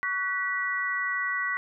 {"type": "tone cluster", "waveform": "sine", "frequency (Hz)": [1129, 1490, 1949], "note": ["C#6", "F#6", "B6"], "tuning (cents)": [31, 12, -23], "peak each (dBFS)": [-33, -32, -28], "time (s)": [0.03, 1.57], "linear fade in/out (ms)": 0, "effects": []}